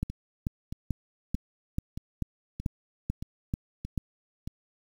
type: two click trains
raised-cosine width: 5 ms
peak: -16 / -23 dBFS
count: 10 / 8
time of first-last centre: 0.03-3.977 / 0.1-4.475 s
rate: 2.28 / 1.6 Hz
effects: 8-bit